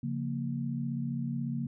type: chord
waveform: sine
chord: Bb minor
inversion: first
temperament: equal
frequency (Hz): 138.59 / 174.61 / 233.1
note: Db3 / F3 / Bb3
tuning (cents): 0 / 0 / 0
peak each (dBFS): -34 / -39 / -34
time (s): 0.03-1.67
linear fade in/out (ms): 5
effects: none